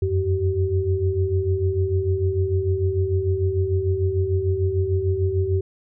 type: tone cluster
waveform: sine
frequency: 88.7 / 95.4 / 383.8 Hz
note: F2 / G2 / G4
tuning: +27 / -47 / -37 cents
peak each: -23 dBFS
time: 0.02-5.61 s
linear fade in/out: 5 ms
effects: none